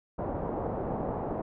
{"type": "low-pass noise", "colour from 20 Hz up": "white", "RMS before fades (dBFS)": -33, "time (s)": [0.18, 1.42], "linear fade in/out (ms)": 10, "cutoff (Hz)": 780, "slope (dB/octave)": 24, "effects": []}